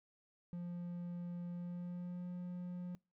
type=tone with pitch glide; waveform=triangle; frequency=174.8 to 178.27 Hz; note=F3 to F3; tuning=+2 to +36 cents; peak=-39 dBFS; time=0.53-2.95 s; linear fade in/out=0 ms; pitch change=+34 cents; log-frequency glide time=1.51-2.27 s; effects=noise-tail reverb RT60 0.3 s tail -26 dB re dry